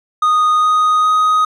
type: tone with pitch steps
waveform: triangle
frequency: 1238 / 1245.2 / 1252.4 Hz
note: D#6 / D#6 / D#6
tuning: -9 / +1 / +11 cents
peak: -8 dBFS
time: 0.22-1.45 s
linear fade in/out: 5 ms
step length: 410 ms
effects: resampled to 24000 Hz